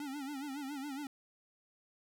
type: tone with vibrato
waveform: square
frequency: 280 Hz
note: C#4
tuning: 18 cents sharp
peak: -40 dBFS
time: 0-1.07 s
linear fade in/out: 2 ms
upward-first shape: sine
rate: 7.2 Hz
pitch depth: 110 cents each way
effects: none